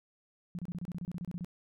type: tone bursts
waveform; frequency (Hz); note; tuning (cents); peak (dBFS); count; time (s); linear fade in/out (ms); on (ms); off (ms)
sine; 175.6; F3; +10; -35; 14; 0.55-1.446; 0; 38; 28
effects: none